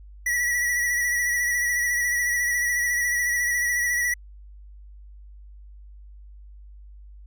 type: tone with vibrato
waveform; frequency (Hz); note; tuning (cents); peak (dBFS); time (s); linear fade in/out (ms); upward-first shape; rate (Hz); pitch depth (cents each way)
square; 1939; B6; -32; -22; 0.26-4.14; 5; triangle; 14; 42
effects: added 50 Hz sine -42 dBFS peak until 7.26 s